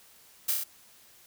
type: noise with echo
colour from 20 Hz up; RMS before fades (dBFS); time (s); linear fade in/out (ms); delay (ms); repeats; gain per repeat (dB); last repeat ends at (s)
blue; -26; 0.48-0.52; 10; 30; 4; -2; 0.64
effects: white hiss -57 dBFS RMS until 1.26 s